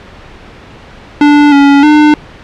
square tone with pitch steps, 292.6 / 281.6 / 300.2 Hz, D4 / C#4 / D4, -6 / +27 / +38 cents, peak -3 dBFS, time 1.21-2.14 s, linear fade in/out 2 ms, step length 310 ms, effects pink hiss -33 dBFS RMS until 2.43 s + low-pass 3000 Hz 12 dB/octave

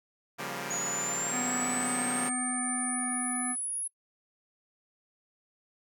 5% pulse chord, G half-diminished seventh, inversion second, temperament equal with one note detuned, 138.59 / 174.61 / 196 / 235.5 Hz, Db3 / F3 / G3 / Bb3, 0 / 0 / 0 / +18 cents, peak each -29 dBFS, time 0.38-2.3 s, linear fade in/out 20 ms
sine linear sweep, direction up, 6700 to 10548 Hz, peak -31 dBFS, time 0.7-3.88 s, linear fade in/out 10 ms
harmonic tone, 248.8 Hz, B3, 13 cents sharp, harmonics 1 / 3 / 5 / 7 / 9, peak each -34 / -39 / -41 / -42 / -44 dBFS, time 1.31-3.56 s, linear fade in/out 50 ms
effects noise-tail reverb RT60 0.1 s tail -26 dB re dry

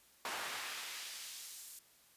brown noise with high-pass filter sweep, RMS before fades -45 dBFS, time 0.25-1.79 s, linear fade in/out 2 ms, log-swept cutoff 940 to 8900 Hz, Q 0.77, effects white hiss -66 dBFS RMS until 2.16 s + resampled to 32000 Hz

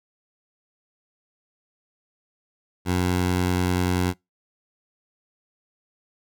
15% pulse tone, 90.3 Hz, F#2, 42 cents flat, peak -14 dBFS, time 2.85-4.14 s, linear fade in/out 50 ms, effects noise-tail reverb RT60 0.2 s tail -25 dB re dry

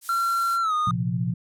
violet noise, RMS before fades -33 dBFS, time 0.01-0.59 s, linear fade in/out 50 ms
triangle tone with pitch glide, 1366 to 1231.1 Hz, F6 to D#6, -39 to -19 cents, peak -19 dBFS, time 0.09-0.91 s, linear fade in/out 2 ms, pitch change -180 cents, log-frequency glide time 0.61-0.74 s
sine chord, Bb suspended second, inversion none, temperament equal, 116.54 / 130.81 / 174.61 Hz, Bb2 / C3 / F3, 0 / 0 / 0 cents, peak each -27 / -28 / -26 dBFS, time 0.87-1.34 s, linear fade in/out 5 ms
effects low-pass 11000 Hz 12 dB/octave

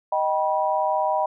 sine chord, Eb augmented, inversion none, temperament just, 622.3 / 777.8 / 972.3 Hz, Eb5 / G5 / B5, 0 / -14 / -27 cents, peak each -24 dBFS, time 0.12-1.26 s, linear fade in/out 5 ms, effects none

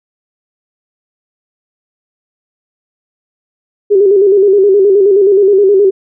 sine tone with vibrato, 396.1 Hz, G4, 18 cents sharp, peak -4 dBFS, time 3.9-5.91 s, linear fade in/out 20 ms, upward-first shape square, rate 9.5 Hz, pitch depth 65 cents each way, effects none

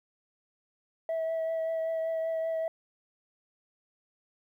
sine tone with vibrato, 650 Hz, E5, 24 cents flat, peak -26 dBFS, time 1.09-2.68 s, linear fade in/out 2 ms, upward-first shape triangle, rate 5.2 Hz, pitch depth 17 cents each way, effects tanh soft clip ceiling -27 dBFS + 11-bit

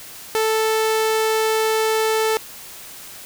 sawtooth tone, 440 Hz, A4, in tune, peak -13 dBFS, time 0.35-2.37 s, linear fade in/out 0 ms, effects white hiss -38 dBFS RMS until 3.25 s

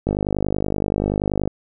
click train, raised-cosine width 2 ms, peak -7 dBFS, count 72, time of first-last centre 0.07-1.476 s, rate 50.5 Hz, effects none

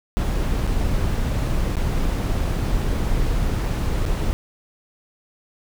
brown noise with dropouts, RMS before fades -21 dBFS, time 0.17-4.33 s, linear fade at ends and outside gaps 0 ms, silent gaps 0.668-0.675 / 1.756-1.768 / 3.656-3.66 / 4.053-4.061 s, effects none

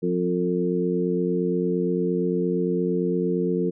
harmonic tone with a mistuned harmonic, 88.7 Hz, F2, 27 cents sharp, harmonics 2 / 3 / 4 / 5, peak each -25 / -29 / -26 / -26 dBFS, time 0.02-3.71 s, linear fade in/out 20 ms, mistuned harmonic 5, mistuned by +22 cents, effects none

